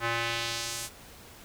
square tone with band-pass filter sweep, 116.54 Hz, A#2, in tune, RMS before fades -32 dBFS, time 0-0.9 s, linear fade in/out 50 ms, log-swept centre 1500 to 9700 Hz, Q 1.1, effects pink hiss -50 dBFS RMS until 1.44 s

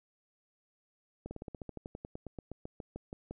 slowing click train, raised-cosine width 2 ms, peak -28 dBFS, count 21, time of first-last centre 1.26-3.31 s, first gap 50 ms, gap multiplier 1.07, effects none

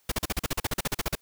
pink noise bursts, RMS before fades -27 dBFS, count 16, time 0.09-1.153 s, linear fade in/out 5 ms, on 28 ms, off 41 ms, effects white hiss -66 dBFS RMS until 1.21 s

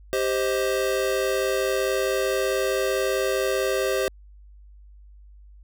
square chord, C minor, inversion second, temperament just, 392.4 / 523.3 / 627.9 Hz, G4 / C5 / Eb5, +2 / 0 / +16 cents, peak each -26 / -26 / -30 dBFS, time 0.13-4.08 s, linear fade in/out 0 ms, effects added 50 Hz sine -45 dBFS peak until 5.63 s

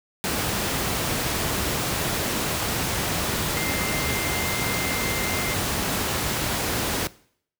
sine tone in noise, 2093 Hz, C7, in tune, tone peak -30 dBFS, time 3.57-5.54 s, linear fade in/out 0 ms, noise pink, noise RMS -25 dBFS, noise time 0.24-7.07 s, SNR -8 dB, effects noise-tail reverb RT60 0.6 s tail -20 dB re dry + high-pass 60 Hz 12 dB/octave

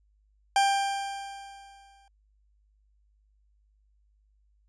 40% pulse tone with exponential decay, 792 Hz, G5, 18 cents sharp, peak -18 dBFS, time 0.56-2.08 s, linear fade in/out 2 ms, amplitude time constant 330 ms, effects added 51 Hz sine -63 dBFS peak until 4.68 s + resampled to 22050 Hz

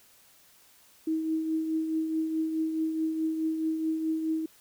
sine tone with tremolo, 318.6 Hz, D#4, 41 cents sharp, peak -24 dBFS, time 1.07-4.46 s, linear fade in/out 5 ms, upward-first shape triangle, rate 4.7 Hz, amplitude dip 50%, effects white hiss -59 dBFS RMS until 4.6 s

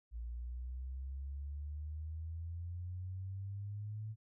sine exponential sweep, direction up, 57.1 to 110 Hz, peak -40 dBFS, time 0.11-4.16 s, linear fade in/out 50 ms, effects none

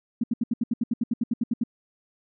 sine tone bursts, 233.1 Hz, A#3, in tune, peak -20 dBFS, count 15, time 0.21-1.637 s, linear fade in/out 5 ms, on 27 ms, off 73 ms, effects none

